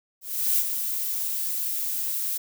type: noise with ADSR envelope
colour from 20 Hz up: violet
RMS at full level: -21 dBFS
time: 0.21-2.38 s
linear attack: 370 ms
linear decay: 47 ms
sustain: -7 dB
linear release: 9 ms
effects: none